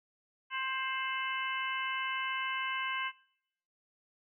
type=harmonic tone with a mistuned harmonic; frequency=527 Hz; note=C5; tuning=12 cents sharp; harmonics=2 / 3 / 4 / 5 / 6; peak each=-37 / -39 / -40 / -41 / -42 dBFS; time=0.5-3.12 s; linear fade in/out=50 ms; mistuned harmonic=6; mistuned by=-100 cents; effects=noise-tail reverb RT60 0.7 s tail -21 dB re dry